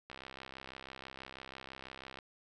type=click train; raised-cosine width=0.3 ms; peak=-30 dBFS; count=139; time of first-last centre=0.1-2.188 s; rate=66.1 Hz; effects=none